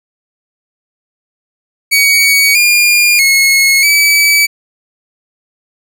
sawtooth tone with pitch steps, 2251 / 2415 / 2176 / 2293 Hz, C#7 / D7 / C#7 / D7, +26 / +48 / -33 / -42 cents, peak -3 dBFS, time 1.91-4.47 s, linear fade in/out 20 ms, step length 640 ms, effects none

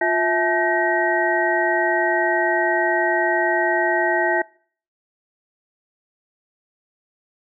sine tone cluster, 352.2 / 654 / 860 / 1546 / 1889 Hz, F4 / E5 / A5 / G6 / A#6, +15 / -14 / -40 / -24 / +22 cents, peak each -23 / -22 / -24 / -26 / -22 dBFS, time 0.01-4.42 s, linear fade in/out 5 ms, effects noise-tail reverb RT60 0.5 s tail -24 dB re dry

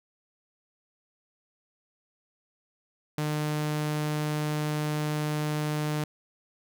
sawtooth tone, 151.1 Hz, D3, 50 cents sharp, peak -23 dBFS, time 3.18-6.04 s, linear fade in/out 2 ms, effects none

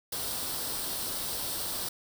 white noise with comb filter, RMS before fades -34 dBFS, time 0.12-1.89 s, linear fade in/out 5 ms, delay 0.22 ms, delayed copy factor +0.55, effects none

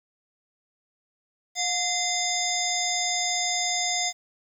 harmonic tone with a mistuned harmonic, 717 Hz, F5, 45 cents sharp, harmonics 1 / 3 / 5 / 7 / 9 / 10, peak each -31 / -31 / -31 / -31 / -31 / -31 dBFS, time 1.55-4.13 s, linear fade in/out 50 ms, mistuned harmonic 3, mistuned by -71 cents, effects 9-bit

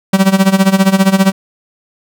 45% pulse tone with tremolo, 192.4 Hz, G3, 32 cents flat, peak -4 dBFS, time 0.13-1.32 s, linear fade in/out 5 ms, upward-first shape sine, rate 15 Hz, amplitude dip 85%, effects none

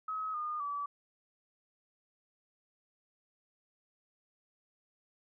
sine tone with pitch steps, 1277 / 1220 / 1150 Hz, D#6 / D#6 / D6, +45 / -34 / -37 cents, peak -34 dBFS, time 0.08-0.86 s, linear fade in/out 5 ms, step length 260 ms, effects none

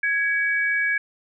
sine tone pair together, 1661.2 / 2276 Hz, G#6 / C#7, 0 / +45 cents, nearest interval perfect fourth, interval 545 cents, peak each -21 / -24 dBFS, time 0.03-0.98 s, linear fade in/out 5 ms, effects none

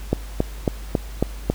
click train, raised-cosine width 2 ms, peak -4 dBFS, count 6, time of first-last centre 0.13-1.5 s, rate 3.65 Hz, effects added 50 Hz sine -31 dBFS peak until 1.54 s + pink hiss -43 dBFS RMS until 1.54 s

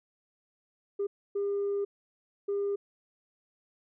sine tone bursts at uneven times, 402.2 Hz, G4, 44 cents sharp, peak -26 dBFS, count 3, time 0.99-1.07 / 1.35-1.85 / 2.48-2.76 s, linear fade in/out 10 ms, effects tanh soft clip ceiling -25 dBFS

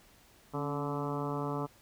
harmonic tone with a mistuned harmonic, 145 Hz, D3, 22 cents flat, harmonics 1 / 2 / 3 / 4 / 5 / 6 / 7 / 8 / 9, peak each -37 / -38 / -39 / -43 / -45 / -43 / -43 / -43 / -46 dBFS, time 0.53-1.67 s, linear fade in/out 20 ms, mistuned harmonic 2, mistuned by -54 cents, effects pink hiss -61 dBFS RMS until 1.81 s

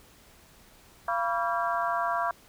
harmonic tone with a mistuned harmonic, 228.9 Hz, A#3, 31 cents flat, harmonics 3 / 4 / 5 / 6 / 7, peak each -30 / -31 / -31 / -34 / -36 dBFS, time 1.08-2.31 s, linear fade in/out 2 ms, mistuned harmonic 4, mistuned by +110 cents, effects pink hiss -56 dBFS RMS until 2.48 s

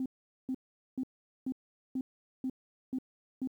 sine tone bursts, 260 Hz, C4, 11 cents flat, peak -30 dBFS, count 8, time 0-3.474 s, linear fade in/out 2 ms, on 58 ms, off 430 ms, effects tanh soft clip ceiling -26 dBFS + 11-bit

